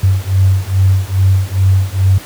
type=beating tone pair; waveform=sine; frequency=94.2 / 96.6 Hz; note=F#2 / G2; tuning=+32 / -25 cents; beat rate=2.4 Hz; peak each=-11 dBFS; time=0.03-2.18 s; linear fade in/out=5 ms; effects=pink hiss -32 dBFS RMS until 2.25 s + high-pass 60 Hz 12 dB/octave